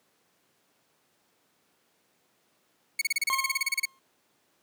sawtooth tone bursts, 2217 Hz, C#7, in tune, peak -20 dBFS, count 16, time 2.99-3.855 s, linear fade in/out 5 ms, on 25 ms, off 31 ms
40% pulse tone with exponential decay, 1068 Hz, C6, 35 cents sharp, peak -24 dBFS, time 3.3-3.99 s, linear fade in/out 0 ms, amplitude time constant 150 ms
effects pink hiss -69 dBFS RMS until 4.62 s + high-pass 200 Hz 12 dB/octave

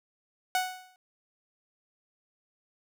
sawtooth tone with exponential decay, 740 Hz, F#5, in tune, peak -19 dBFS, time 0.55-0.96 s, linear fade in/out 1 ms, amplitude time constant 89 ms, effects none

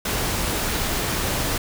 pink noise, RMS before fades -24 dBFS, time 0.05-1.58 s, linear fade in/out 5 ms, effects none

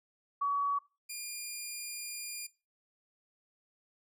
sine / 5% pulse tone pair in turn, 1132 / 2411 Hz, C#6 / D7, +36 / +45 cents, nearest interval octave + minor second, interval 1309 cents, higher second, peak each -28 dBFS, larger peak neither, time 0.41-0.79 / 1.09-2.47 s, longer second, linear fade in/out 10 ms, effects noise-tail reverb RT60 0.3 s tail -20 dB re dry + low-pass 12000 Hz 12 dB/octave

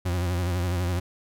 40% pulse tone with vibrato, 88.9 Hz, F2, 31 cents sharp, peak -23 dBFS, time 0.05-1 s, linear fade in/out 10 ms, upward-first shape sine, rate 12 Hz, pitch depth 64 cents each way, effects none

